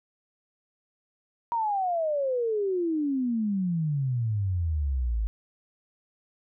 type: exponential sweep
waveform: sine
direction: down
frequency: 955 to 51.6 Hz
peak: -24 dBFS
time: 1.52-5.27 s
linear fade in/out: 0 ms
effects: none